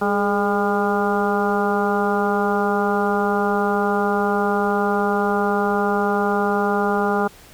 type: harmonic tone with a mistuned harmonic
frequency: 202.1 Hz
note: G#3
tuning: 47 cents flat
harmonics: 1 / 2 / 3 / 4 / 5 / 6 / 7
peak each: -23 / -22 / -28 / -23 / -30 / -27 / -27 dBFS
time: 0.01-7.28 s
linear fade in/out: 10 ms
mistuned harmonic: 2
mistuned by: +44 cents
effects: pink hiss -46 dBFS RMS until 7.53 s